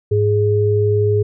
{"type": "tone pair together", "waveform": "sine", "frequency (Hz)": [104.08, 416.3], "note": ["G#2", "G#4"], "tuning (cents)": [4, 4], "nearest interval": "2 octaves", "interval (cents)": 2400, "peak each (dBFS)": -15, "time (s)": [0.11, 1.23], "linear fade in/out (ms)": 10, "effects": []}